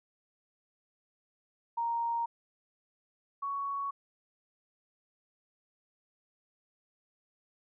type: tone pair in turn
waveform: sine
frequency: 932.3 / 1116.5 Hz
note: A#5 / C#6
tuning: 0 / +12 cents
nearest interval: minor third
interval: 312 cents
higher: second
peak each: -29 / -32 dBFS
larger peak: first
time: 1.77-2.26 / 3.42-3.91 s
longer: neither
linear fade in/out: 10 ms
effects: none